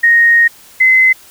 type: tone pair in turn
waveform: sine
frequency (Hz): 1864.7 / 2048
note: A#6 / C7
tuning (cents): 0 / -38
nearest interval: major second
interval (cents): 162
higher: second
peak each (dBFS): -5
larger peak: neither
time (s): 0.03-0.48 / 0.8-1.13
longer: first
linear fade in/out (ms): 10
effects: white hiss -41 dBFS RMS until 1.3 s